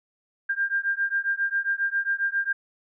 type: beating tone pair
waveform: sine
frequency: 1594 / 1601.4 Hz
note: G6 / G6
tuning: +28 / +37 cents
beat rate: 7.4 Hz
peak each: -26 / -26 dBFS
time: 0.49-2.53 s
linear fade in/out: 10 ms
effects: none